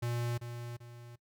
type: tone with echo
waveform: square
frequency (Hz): 119.4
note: A#2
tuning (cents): +42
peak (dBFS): -33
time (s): 0.02-0.38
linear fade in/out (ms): 10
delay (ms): 390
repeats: 2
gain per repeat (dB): -8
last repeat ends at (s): 1.16
effects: noise-tail reverb RT60 0.1 s tail -19 dB re dry